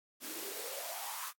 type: noise with high-pass filter sweep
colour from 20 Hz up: white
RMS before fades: -42 dBFS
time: 0.2-1.33 s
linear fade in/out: 50 ms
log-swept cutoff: 260 to 1200 Hz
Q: 5.8
effects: noise-tail reverb RT60 0.1 s tail -26 dB re dry + AAC 64 kbps